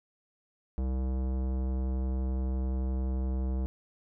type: tone with tanh clipping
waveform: sine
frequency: 64.7 Hz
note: C2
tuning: 19 cents flat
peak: -30 dBFS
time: 0.78-3.66 s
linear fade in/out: 0 ms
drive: 18 dB
effects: none